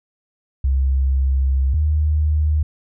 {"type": "tone pair in turn", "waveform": "sine", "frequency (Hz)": [66.8, 76.18], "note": ["C2", "D#2"], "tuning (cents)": [36, -36], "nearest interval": "major second", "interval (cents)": 228, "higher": "second", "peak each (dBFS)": -14, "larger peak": "neither", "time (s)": [[0.64, 1.74], [1.74, 2.63]], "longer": "first", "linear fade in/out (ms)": 5, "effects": []}